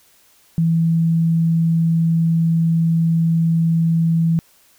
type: tone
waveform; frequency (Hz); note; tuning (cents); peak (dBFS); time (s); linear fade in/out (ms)
sine; 164.81; E3; 0; -13; 0.58-4.39; 0
effects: white hiss -54 dBFS RMS until 4.78 s